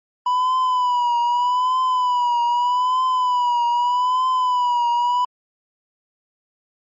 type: tone with vibrato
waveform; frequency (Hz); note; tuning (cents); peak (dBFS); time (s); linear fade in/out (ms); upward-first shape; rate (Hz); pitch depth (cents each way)
triangle; 987.8; B5; 0; -14; 0.26-5.25; 5; triangle; 0.81; 71
effects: MP3 32 kbps